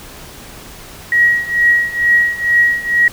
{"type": "tone with tremolo", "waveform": "sine", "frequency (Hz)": 1904, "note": "A#6", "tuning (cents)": 36, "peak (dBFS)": -6, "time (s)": [1.12, 3.08], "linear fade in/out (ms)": 2, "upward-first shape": "triangle", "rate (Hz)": 2.2, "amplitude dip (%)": 90, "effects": ["pink hiss -35 dBFS RMS until 3.12 s"]}